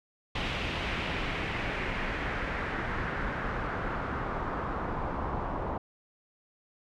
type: noise with low-pass filter sweep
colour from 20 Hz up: pink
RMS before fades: -33 dBFS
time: 0.35-5.78 s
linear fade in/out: 5 ms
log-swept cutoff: 3000 to 940 Hz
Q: 2
effects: none